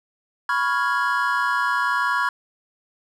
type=chord; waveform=triangle; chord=C# dominant seventh; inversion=third; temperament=equal with one note detuned; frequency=987.8 / 1108.7 / 1402.6 / 1661.2 Hz; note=B5 / C#6 / E#6 / G#6; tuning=0 / 0 / +7 / 0 cents; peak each=-23 dBFS; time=0.49-2.29 s; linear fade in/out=2 ms; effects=none